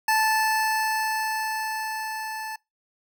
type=tone with level ramp; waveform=25% pulse; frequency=875 Hz; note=A5; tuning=10 cents flat; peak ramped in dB=-15 to -28 dBFS; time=0.08-2.56 s; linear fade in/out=5 ms; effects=noise-tail reverb RT60 0.2 s tail -24 dB re dry